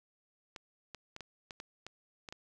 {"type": "clicks", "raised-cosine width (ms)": 0.2, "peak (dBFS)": -27, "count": 9, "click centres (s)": [0.562, 0.947, 1.164, 1.207, 1.508, 1.601, 1.866, 2.288, 2.325], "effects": []}